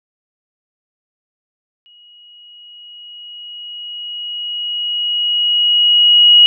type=tone with exponential growth; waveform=sine; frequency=2900 Hz; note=F#7; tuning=35 cents flat; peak=-3 dBFS; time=1.86-6.46 s; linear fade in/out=0 ms; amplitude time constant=1000 ms; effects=none